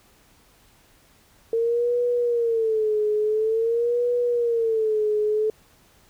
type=tone with vibrato; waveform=sine; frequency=453.3 Hz; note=A#4; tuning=48 cents flat; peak=-19 dBFS; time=1.53-5.5 s; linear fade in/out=2 ms; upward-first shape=sine; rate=0.48 Hz; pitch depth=120 cents each way; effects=pink hiss -57 dBFS RMS until 6.09 s